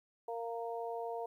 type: harmonic tone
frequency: 231.8 Hz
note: A#3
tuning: 10 cents flat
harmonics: 2 / 3 / 4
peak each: -40 / -41 / -45 dBFS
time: 0.28-1.26 s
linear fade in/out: 5 ms
effects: 12-bit